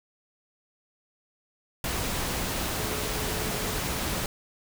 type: tone in noise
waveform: sine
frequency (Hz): 428.4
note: A4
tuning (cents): -46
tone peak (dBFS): -39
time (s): 2.78-3.79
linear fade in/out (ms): 2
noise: pink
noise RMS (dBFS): -30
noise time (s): 1.84-4.26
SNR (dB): -12
effects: none